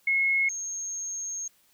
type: tone pair in turn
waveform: sine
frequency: 2172 / 6477 Hz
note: C#7 / G#8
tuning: -36 / -44 cents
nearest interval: octave + perfect fifth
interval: 1892 cents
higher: second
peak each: -21 / -31 dBFS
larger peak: first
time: 0.07-0.49 / 0.49-1.48 s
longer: second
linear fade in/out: 5 ms
effects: white hiss -64 dBFS RMS until 1.73 s